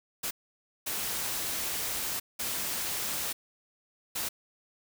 white noise bursts at uneven times, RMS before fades -33 dBFS, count 4, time 0.23-0.31 / 0.86-2.2 / 2.39-3.33 / 4.15-4.29 s, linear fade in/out 10 ms, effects none

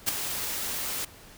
white noise with ADSR envelope, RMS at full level -22 dBFS, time 0.06-1.05 s, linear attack 28 ms, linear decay 5 ms, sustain -10 dB, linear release 6 ms, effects pink hiss -50 dBFS RMS until 1.37 s

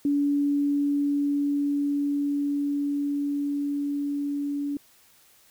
sine tone with level ramp, 286.1 Hz, D4, 45 cents flat, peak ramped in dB -20 to -26 dBFS, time 0.05-4.77 s, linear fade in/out 2 ms, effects white hiss -58 dBFS RMS until 5.5 s

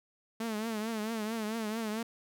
sawtooth tone with vibrato, 220 Hz, A3, in tune, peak -29 dBFS, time 0.4-2.03 s, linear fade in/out 5 ms, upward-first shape triangle, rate 4.5 Hz, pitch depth 100 cents each way, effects none

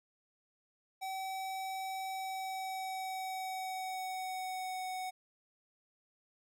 square tone with pitch glide, 764 to 744 Hz, G5 to F#5, -45 to +9 cents, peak -38 dBFS, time 1.01-5.11 s, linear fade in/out 20 ms, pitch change -46 cents, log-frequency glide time 2.12-4.85 s, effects none

